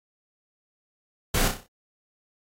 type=noise with echo; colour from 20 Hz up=pink; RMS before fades=-23 dBFS; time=1.34-1.48 s; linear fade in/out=5 ms; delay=31 ms; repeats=6; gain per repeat=-6 dB; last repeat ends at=1.666 s; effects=AAC 48 kbps